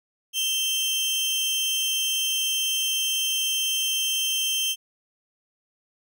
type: tone pair together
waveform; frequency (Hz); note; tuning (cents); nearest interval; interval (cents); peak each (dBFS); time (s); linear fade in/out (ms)
sawtooth; 2681 / 3141; E7 / G7; +29 / +3; minor third; 274; -30 / -20; 0.33-4.76; 50
effects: none